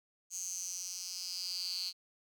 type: tone with high-pass filter sweep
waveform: 10% pulse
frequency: 181.4 Hz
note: F#3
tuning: 34 cents flat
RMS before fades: -40 dBFS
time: 0.3-1.93 s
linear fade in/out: 50 ms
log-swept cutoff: 6600 to 4300 Hz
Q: 8.6
effects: none